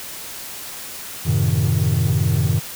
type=chord; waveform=triangle; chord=F# diminished seventh; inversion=none; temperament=equal; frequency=92.5 / 110 / 130.81 / 155.56 Hz; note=F#2 / A2 / C3 / Eb3; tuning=0 / 0 / 0 / 0 cents; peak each=-18 dBFS; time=1.25-2.6 s; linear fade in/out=20 ms; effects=tanh soft clip ceiling -9 dBFS + white hiss -33 dBFS RMS until 2.75 s